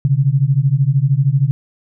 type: beating tone pair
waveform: sine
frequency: 130.81 / 143.81 Hz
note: C3 / D3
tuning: 0 / -36 cents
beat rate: 13 Hz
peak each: -14 dBFS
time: 0.05-1.51 s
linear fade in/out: 0 ms
effects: none